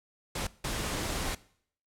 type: noise bursts at uneven times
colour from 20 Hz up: pink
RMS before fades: -33 dBFS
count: 2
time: 0.35-0.47 / 0.64-1.35 s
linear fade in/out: 5 ms
effects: noise-tail reverb RT60 0.6 s tail -20 dB re dry + low-pass 11000 Hz 12 dB/octave